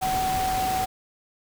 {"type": "tone in noise", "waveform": "sine", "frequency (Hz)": 753, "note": "F#5", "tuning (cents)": 30, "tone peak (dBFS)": -23, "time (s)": [0.01, 0.86], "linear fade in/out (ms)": 20, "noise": "pink", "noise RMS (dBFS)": -31, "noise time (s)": [0.01, 0.86], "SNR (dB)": 5, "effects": []}